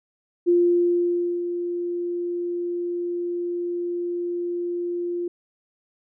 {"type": "tone with ADSR envelope", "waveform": "sine", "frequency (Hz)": 349.2, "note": "F4", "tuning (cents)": 0, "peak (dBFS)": -14, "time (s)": [0.46, 5.28], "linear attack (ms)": 27, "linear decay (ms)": 930, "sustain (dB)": -10, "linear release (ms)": 4, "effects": []}